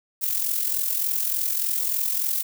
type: noise with amplitude modulation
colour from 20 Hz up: violet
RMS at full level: -22 dBFS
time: 0.21-2.43 s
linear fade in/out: 20 ms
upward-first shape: sine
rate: 43.4 Hz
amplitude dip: 60%
effects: none